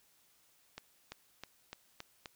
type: accelerating click train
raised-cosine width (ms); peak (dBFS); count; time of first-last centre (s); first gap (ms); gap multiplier
0.2; -26; 6; 0.78-2.258; 340; 0.93
effects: white hiss -69 dBFS RMS until 2.35 s